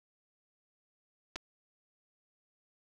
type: clicks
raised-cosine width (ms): 0.2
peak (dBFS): -22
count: 2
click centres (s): 1.358 / 1.361
effects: none